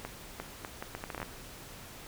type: accelerating click train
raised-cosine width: 0.5 ms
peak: -22 dBFS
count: 12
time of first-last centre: 0.05-1.229 s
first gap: 350 ms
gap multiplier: 0.71
effects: pink hiss -48 dBFS RMS until 2.07 s